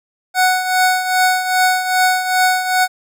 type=tone with tremolo; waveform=25% pulse; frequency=740 Hz; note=F#5; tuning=in tune; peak=-6 dBFS; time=0.34-2.88 s; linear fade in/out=50 ms; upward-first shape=triangle; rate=2.5 Hz; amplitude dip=70%; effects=none